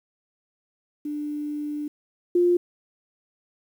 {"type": "tone pair in turn", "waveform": "sine", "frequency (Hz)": [296.3, 352], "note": ["D4", "F4"], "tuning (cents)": [15, 14], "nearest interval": "minor third", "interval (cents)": 299, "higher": "second", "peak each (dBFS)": [-27, -16], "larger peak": "second", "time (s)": [[1.05, 1.88], [2.35, 2.57]], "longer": "first", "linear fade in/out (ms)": 5, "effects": ["9-bit"]}